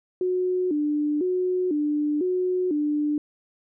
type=tone with vibrato; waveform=sine; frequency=329.6 Hz; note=E4; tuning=in tune; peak=-21 dBFS; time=0.21-3.18 s; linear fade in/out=2 ms; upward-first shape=square; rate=1 Hz; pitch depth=180 cents each way; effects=none